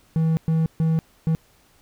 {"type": "tone bursts at uneven times", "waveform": "triangle", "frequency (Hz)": 161.2, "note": "E3", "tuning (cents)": -38, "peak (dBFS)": -15, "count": 4, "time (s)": [[0.16, 0.37], [0.48, 0.66], [0.8, 0.99], [1.27, 1.35]], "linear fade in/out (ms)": 0, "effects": ["pink hiss -58 dBFS RMS until 1.81 s"]}